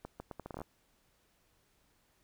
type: accelerating click train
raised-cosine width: 1 ms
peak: -28 dBFS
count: 11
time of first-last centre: 0.05-0.616 s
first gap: 150 ms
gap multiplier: 0.75
effects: pink hiss -72 dBFS RMS until 2.23 s